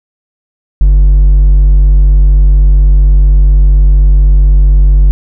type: tone with hard clipping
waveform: sine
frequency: 47.88 Hz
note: G1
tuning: 40 cents flat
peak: -3 dBFS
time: 0.81-5.11 s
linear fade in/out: 0 ms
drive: 3 dB
effects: none